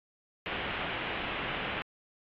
white low-pass noise, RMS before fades -36 dBFS, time 0.46-1.82 s, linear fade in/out 0 ms, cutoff 3100 Hz, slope 48 dB/octave, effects AAC 32 kbps

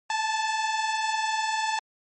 sawtooth tone pair together, 859.9 / 880 Hz, A5 / A5, -40 / 0 cents, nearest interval unison, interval 40 cents, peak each -27 / -22 dBFS, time 0.1-1.79 s, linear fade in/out 2 ms, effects MP3 32 kbps

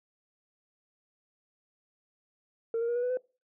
sine tone with pitch steps, 457.4 / 466.7 / 476.3 / 486 / 495.9 / 506.1 Hz, A#4 / A#4 / A#4 / B4 / B4 / B4, -33 / +2 / +37 / -28 / +7 / +42 cents, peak -25 dBFS, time 2.74-3.172 s, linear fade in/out 2 ms, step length 72 ms, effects noise-tail reverb RT60 0.3 s tail -23 dB re dry + tanh soft clip ceiling -25 dBFS

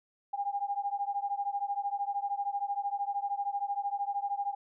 sine beating tone pair, 801 / 814 Hz, G5 / G#5, +37 / -35 cents, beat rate 13 Hz, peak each -33 / -34 dBFS, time 0.33-4.55 s, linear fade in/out 10 ms, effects none

